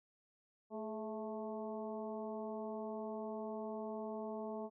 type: harmonic tone with a mistuned harmonic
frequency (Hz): 219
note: A3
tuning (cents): -8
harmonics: 1 / 2 / 3 / 4 / 5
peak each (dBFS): -45 / -45 / -46 / -50 / -55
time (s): 0.7-4.7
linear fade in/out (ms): 50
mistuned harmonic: 2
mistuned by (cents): -49
effects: none